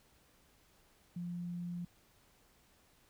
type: tone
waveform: sine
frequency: 174.61 Hz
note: F3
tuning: in tune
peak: -38 dBFS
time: 1.16-1.85 s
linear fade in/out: 5 ms
effects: pink hiss -68 dBFS RMS until 3.09 s